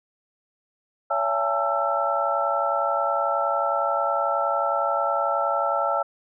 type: tone cluster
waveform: sine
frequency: 565 / 673 / 821 / 892 / 1334 Hz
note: C#5 / E5 / G#5 / A5 / E6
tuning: +33 / +36 / -20 / +23 / +20 cents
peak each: -27 / -27 / -29 / -29 / -25 dBFS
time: 1.1-6.03 s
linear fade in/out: 10 ms
effects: none